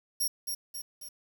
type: tone with echo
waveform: 10% pulse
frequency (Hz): 5588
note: F8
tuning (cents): 0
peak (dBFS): -21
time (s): 0.2-0.28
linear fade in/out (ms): 10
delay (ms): 270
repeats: 3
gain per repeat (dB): -5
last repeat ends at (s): 1.09
effects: 9-bit